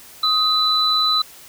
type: tone pair together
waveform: sine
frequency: 1256 / 3988 Hz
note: D#6 / B7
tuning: +16 / +16 cents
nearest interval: octave + minor sixth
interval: 2000 cents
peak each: -20 / -16 dBFS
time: 0.23-1.22 s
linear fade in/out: 5 ms
effects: white hiss -43 dBFS RMS until 1.48 s